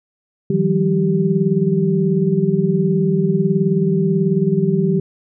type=tone cluster; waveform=sine; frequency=156.7 / 176.3 / 194.9 / 389.8 Hz; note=D#3 / F3 / G3 / G4; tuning=+13 / +17 / -10 / -10 cents; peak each=-19 dBFS; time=0.5-5 s; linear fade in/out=5 ms; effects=none